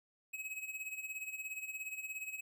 square tone with tremolo, 2555 Hz, D#7, 45 cents sharp, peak -39 dBFS, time 0.33-2.41 s, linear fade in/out 10 ms, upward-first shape sine, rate 17 Hz, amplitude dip 70%, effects none

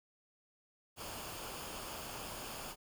pink noise with comb filter, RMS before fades -45 dBFS, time 0.96-2.76 s, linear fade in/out 50 ms, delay 0.51 ms, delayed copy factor -0.5, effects none

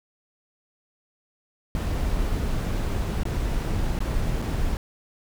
brown noise with dropouts, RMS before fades -25 dBFS, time 1.75-4.77 s, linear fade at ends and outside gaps 1 ms, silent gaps 3.234-3.253 / 3.99-4.004 / 4.418-4.422 s, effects none

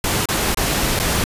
pink noise with dropouts, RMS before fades -19 dBFS, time 0.04-1.24 s, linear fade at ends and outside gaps 2 ms, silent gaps 0.256-0.287 / 0.546-0.572 / 0.991-0.998 s, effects resampled to 32000 Hz

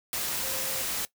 sine tone in noise, 530 Hz, C5, 22 cents sharp, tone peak -41 dBFS, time 0.43-0.82 s, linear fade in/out 0 ms, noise white, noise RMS -31 dBFS, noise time 0.13-1.05 s, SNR -13 dB, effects noise-tail reverb RT60 0.1 s tail -18 dB re dry

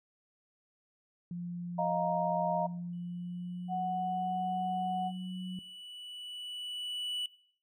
sine tone with pitch glide, 174.61 to 184.03 Hz, F3 to F#3, 0 to -9 cents, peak -36 dBFS, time 1.31-5.59 s, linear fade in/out 2 ms, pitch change +91 cents, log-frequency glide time 2.95-4.56 s
sine chord, Eb suspended second, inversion none, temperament just, 622.3 / 700 / 933.4 Hz, Eb5 / F5 / Bb5, 0 / +4 / +2 cents, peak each -33 dBFS, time 1.78-2.67 s, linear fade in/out 10 ms
triangle tone with exponential growth, 2958 Hz, F#7, 1 cent flat, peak -30 dBFS, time 2.93-7.26 s, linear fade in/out 2 ms, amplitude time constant 940 ms
sine tone, 740 Hz, F#5, in tune, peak -31 dBFS, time 3.68-5.12 s, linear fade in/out 50 ms
effects noise-tail reverb RT60 0.6 s tail -21 dB re dry

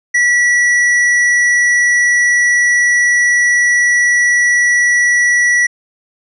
sine tone with hard clipping, 1944 Hz, B6, 28 cents flat, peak -10 dBFS, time 0.14-5.67 s, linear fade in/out 10 ms, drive 7 dB, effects resampled to 32000 Hz

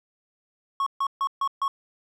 triangle tone bursts, 1100 Hz, C#6, 14 cents flat, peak -20 dBFS, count 5, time 0.8-1.68 s, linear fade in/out 2 ms, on 64 ms, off 140 ms, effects none

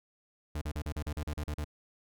40% pulse tone bursts, 75 Hz, D2, 37 cents sharp, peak -32 dBFS, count 11, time 0.55-1.645 s, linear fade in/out 5 ms, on 65 ms, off 38 ms, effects none

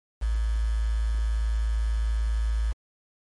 sine tone with quantisation, 55 Hz, A1, in tune, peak -22 dBFS, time 0.21-2.73 s, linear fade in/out 20 ms, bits 7, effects MP3 48 kbps

